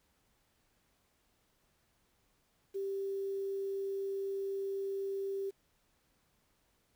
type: tone with quantisation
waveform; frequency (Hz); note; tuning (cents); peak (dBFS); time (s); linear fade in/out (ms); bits
sine; 392; G4; 0; -34; 2.74-5.51; 20; 10
effects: pink hiss -74 dBFS RMS until 6.95 s